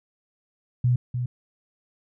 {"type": "tone with echo", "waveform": "sine", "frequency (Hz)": 123.47, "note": "B2", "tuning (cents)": 0, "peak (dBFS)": -17, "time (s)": [0.84, 0.96], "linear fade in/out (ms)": 5, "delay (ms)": 300, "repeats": 1, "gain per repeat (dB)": -7, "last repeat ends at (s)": 1.26, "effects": []}